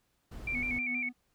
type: noise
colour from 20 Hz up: brown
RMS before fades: -43 dBFS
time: 0.31-0.79 s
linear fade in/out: 10 ms
type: tone with vibrato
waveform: sine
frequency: 2285 Hz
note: D7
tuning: 48 cents flat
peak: -31 dBFS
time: 0.47-1.09 s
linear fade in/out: 5 ms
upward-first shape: square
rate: 6.3 Hz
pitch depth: 57 cents each way
type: tone with tremolo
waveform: triangle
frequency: 246.9 Hz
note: B3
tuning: in tune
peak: -34 dBFS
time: 0.52-1.13 s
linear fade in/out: 50 ms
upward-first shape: sine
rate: 5.3 Hz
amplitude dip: 55%
effects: pink hiss -75 dBFS RMS until 1.34 s